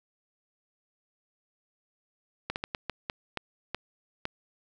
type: slowing click train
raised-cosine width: 0.3 ms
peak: -15 dBFS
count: 9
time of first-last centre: 2.5-4.254 s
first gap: 59 ms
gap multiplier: 1.36
effects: none